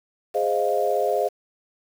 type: chord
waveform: sine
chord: F minor seventh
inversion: first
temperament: equal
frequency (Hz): 415.3 / 523.3 / 622.3 / 698.5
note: Ab4 / C5 / Eb5 / F5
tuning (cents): 0 / 0 / 0 / 0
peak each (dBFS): -25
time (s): 0.34-1.29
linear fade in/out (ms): 20
effects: 7-bit